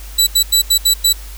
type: tone bursts at uneven times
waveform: 20% pulse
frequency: 3951 Hz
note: B7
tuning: in tune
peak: -3 dBFS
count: 6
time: 0.18-0.27 / 0.35-0.43 / 0.52-0.62 / 0.7-0.78 / 0.85-0.94 / 1.04-1.13 s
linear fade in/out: 10 ms
effects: added 50 Hz sine -29 dBFS peak until 1.37 s + white hiss -38 dBFS RMS until 1.37 s